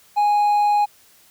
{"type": "tone with hard clipping", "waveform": "triangle", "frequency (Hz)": 828, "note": "G#5", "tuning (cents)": -5, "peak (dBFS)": -15, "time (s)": [0.16, 0.86], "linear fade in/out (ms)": 20, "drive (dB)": 5, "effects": ["white hiss -53 dBFS RMS until 1.3 s"]}